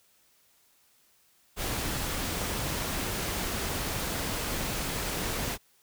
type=noise; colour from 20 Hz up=pink; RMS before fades=-32 dBFS; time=1.56-5.58 s; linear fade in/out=50 ms; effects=white hiss -65 dBFS RMS until 5.82 s